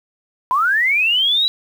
sine linear sweep, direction up, 974 to 3951 Hz, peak -13 dBFS, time 0.51-1.48 s, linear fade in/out 0 ms, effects 7-bit

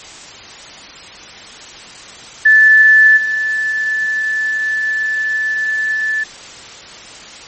sine tone with level steps, 1748 Hz, A6, 12 cents flat, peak -4 / -14 dBFS, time 2.45-6.24 s, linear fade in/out 10 ms, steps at 3.16 s, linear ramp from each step 20 ms, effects white hiss -34 dBFS RMS until 7.47 s + MP3 32 kbps

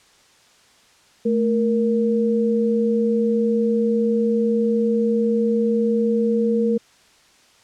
sine tone pair together, 219.8 / 468 Hz, A3 / A#4, -2 / +7 cents, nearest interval octave + minor second, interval 1309 cents, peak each -19 dBFS, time 1.25-6.78 s, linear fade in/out 10 ms, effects white hiss -54 dBFS RMS until 7.63 s + low-pass 7000 Hz 12 dB/octave

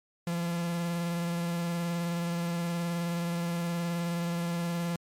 45% pulse tone with vibrato, 171.1 Hz, F3, 35 cents flat, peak -29 dBFS, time 0.27-4.96 s, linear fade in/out 2 ms, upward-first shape sine, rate 19 Hz, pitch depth 21 cents each way, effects MP3 64 kbps

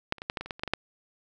clicks, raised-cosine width 0.3 ms, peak -10 / -30 / -21 / -12 / -15 / -19 / -26 / -16 / -28 / -13 / -18 / -8 dBFS, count 12, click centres 0.124 / 0.183 / 0.219 / 0.299 / 0.372 / 0.41 / 0.46 / 0.508 / 0.595 / 0.635 / 0.677 / 0.736 s, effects none

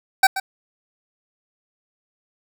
25% pulse tone with echo, 769 Hz, G5, 33 cents flat, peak -6 dBFS, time 0.23-0.27 s, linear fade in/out 5 ms, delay 130 ms, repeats 1, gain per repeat -13 dB, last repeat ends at 0.4 s, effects none

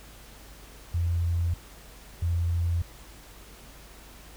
sine tone pair in turn, 85.4 / 85.4 Hz, F2 / F2, -38 / -38 cents, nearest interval unison, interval 0 cents, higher neither, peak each -23 dBFS, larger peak neither, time 0.94-1.54 / 2.22-2.82 s, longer neither, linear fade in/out 5 ms, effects added 50 Hz sine -49 dBFS peak until 4.36 s + pink hiss -50 dBFS RMS until 4.36 s

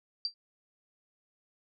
sine tone with exponential decay, 4699 Hz, D8, in tune, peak -25 dBFS, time 0.25-0.34 s, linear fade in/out 1 ms, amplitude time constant 18 ms, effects none

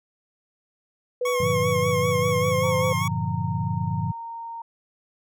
sine tone with pitch glide, 493.9 to 513.1 Hz, B4 to C5, 0 to -34 cents, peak -22 dBFS, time 1.21-2.93 s, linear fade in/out 5 ms, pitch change +66 cents, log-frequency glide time 2.38-2.61 s
25% pulse tone with vibrato, 1093 Hz, C#6, 25 cents flat, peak -22 dBFS, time 1.25-3.08 s, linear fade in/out 5 ms, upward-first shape sine, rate 5.1 Hz, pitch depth 53 cents each way
sine chord, G minor seventh, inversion none, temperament equal, 98 / 116.54 / 146.83 / 174.61 Hz, G2 / Bb2 / D3 / F3, 0 / 0 / 0 / 0 cents, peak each -29 dBFS, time 1.4-4.12 s, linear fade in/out 5 ms
sine tone, 923 Hz, A#5, 17 cents flat, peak -32 dBFS, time 2.63-4.62 s, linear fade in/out 5 ms
effects none

